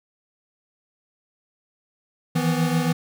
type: tone cluster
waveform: square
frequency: 161.7 / 168.9 / 248.4 Hz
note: E3 / E3 / B3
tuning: -33 / +42 / +10 cents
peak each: -23 / -26 / -26 dBFS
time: 2.35-2.93 s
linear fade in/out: 10 ms
effects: none